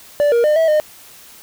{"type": "tone with pitch steps", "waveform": "triangle", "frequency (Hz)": [584, 471.3, 604, 649, 610], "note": ["D5", "A#4", "D5", "E5", "D#5"], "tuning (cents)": [-10, 19, 48, -27, -34], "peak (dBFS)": -9, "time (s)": [0.2, 0.8], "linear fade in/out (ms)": 0, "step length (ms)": 120, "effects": ["white hiss -42 dBFS RMS until 1.42 s"]}